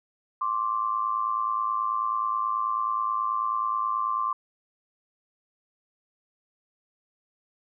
sine tone pair together, 1053.7 / 1163 Hz, C6 / D6, +12 / -17 cents, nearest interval major second, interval 171 cents, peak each -27 dBFS, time 0.41-4.33 s, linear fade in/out 5 ms, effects none

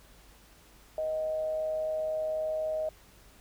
sine tone with amplitude modulation, 626 Hz, D#5, 10 cents sharp, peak -27 dBFS, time 0.98-2.89 s, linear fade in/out 2 ms, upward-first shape sine, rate 144 Hz, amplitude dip 35%, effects added 50 Hz sine -58 dBFS peak until 3.4 s + pink hiss -58 dBFS RMS until 3.4 s

